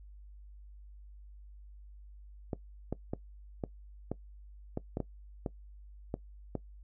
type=clicks; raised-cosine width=2 ms; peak=-20 dBFS; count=11; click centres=2.532 / 2.926 / 3.135 / 3.638 / 4.116 / 4.774 / 4.971 / 5.003 / 5.462 / 6.141 / 6.553 s; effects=noise-tail reverb RT60 0.1 s tail -19 dB re dry + added 50 Hz sine -49 dBFS peak until 6.83 s